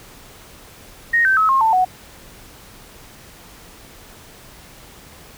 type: tone with pitch steps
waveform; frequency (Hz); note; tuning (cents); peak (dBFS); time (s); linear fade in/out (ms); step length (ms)
sine; 1864.7 / 1550 / 1288.4 / 1071 / 890.2 / 740; A#6 / G6 / E6 / C6 / A5 / F#5; 0 / -20 / -40 / +40 / +20 / 0; -12; 1.13-1.85; 10; 120
effects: pink hiss -43 dBFS RMS until 5.37 s